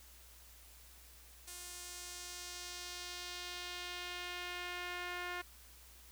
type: tone with band-pass filter sweep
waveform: sawtooth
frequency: 355.5 Hz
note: F4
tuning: 31 cents sharp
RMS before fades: -45 dBFS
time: 1.47-5.42 s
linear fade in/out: 10 ms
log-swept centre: 9100 to 1800 Hz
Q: 1.2
effects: added 60 Hz sine -60 dBFS peak until 6.11 s + white hiss -60 dBFS RMS until 6.11 s